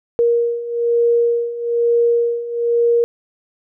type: beating tone pair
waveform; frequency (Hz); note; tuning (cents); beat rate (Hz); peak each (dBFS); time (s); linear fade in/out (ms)
sine; 470.1 / 471.2; A#4 / A#4; +15 / +19; 1.1; -19 / -15; 0.19-3.04; 0
effects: none